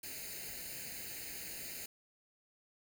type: noise with comb filter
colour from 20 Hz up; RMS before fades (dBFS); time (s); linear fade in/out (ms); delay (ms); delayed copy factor
white; -45; 0.03-1.86; 5; 0.44; +0.85
effects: none